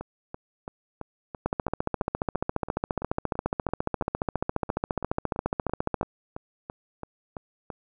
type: two click trains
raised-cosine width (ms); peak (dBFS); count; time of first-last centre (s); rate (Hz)
1; -11 / -21; 67 / 24; 1.46-6.012 / 0.01-7.702; 14.5 / 2.99
effects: none